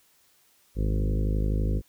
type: harmonic tone with a mistuned harmonic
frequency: 51.91 Hz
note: G#1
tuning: in tune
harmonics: 1 / 2 / 3 / 4 / 5 / 6 / 7 / 8 / 9 / 10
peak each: -24 / -30 / -34 / -36 / -38 / -40 / -41 / -42 / -43 / -44 dBFS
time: 0.75-1.82 s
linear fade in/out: 50 ms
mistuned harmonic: 3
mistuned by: +16 cents
effects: white hiss -63 dBFS RMS until 1.88 s